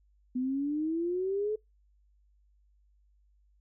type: exponential sweep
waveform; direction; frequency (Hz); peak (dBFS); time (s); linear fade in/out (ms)
sine; up; 248.7 to 435.5; -28; 0.35-1.56; 10
effects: noise-tail reverb RT60 0.2 s tail -26 dB re dry + added 50 Hz sine -63 dBFS peak until 3.6 s